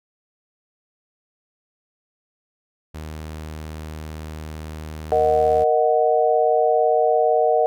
sawtooth tone, 77.78 Hz, D#2, in tune, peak -27 dBFS, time 2.94-5.64 s, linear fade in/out 10 ms
sine chord, D# minor, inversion second, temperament equal, 466.2 / 622.3 / 740 Hz, A#4 / D#5 / F#5, 0 / 0 / 0 cents, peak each -19 dBFS, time 5.12-7.66 s, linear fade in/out 0 ms
effects none

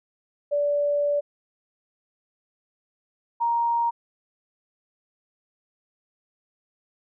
sine tone pair in turn, 580 / 936.5 Hz, D5 / A#5, -22 / +8 cents, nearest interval minor sixth, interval 830 cents, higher second, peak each -20 dBFS, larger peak neither, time 0.51-1.21 / 3.4-3.91 s, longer first, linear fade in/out 20 ms, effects none

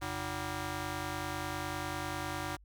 10% pulse ring-modulated tone, 218.8 Hz, A3, 9 cents flat, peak -24 dBFS, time 0.01-2.57 s, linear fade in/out 20 ms, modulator 522 Hz, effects added 50 Hz sine -56 dBFS peak until 2.64 s

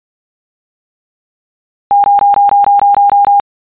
sine tone bursts, 809 Hz, G#5, 46 cents flat, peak -4 dBFS, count 10, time 1.91-3.399 s, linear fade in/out 0 ms, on 130 ms, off 21 ms, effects resampled to 8000 Hz

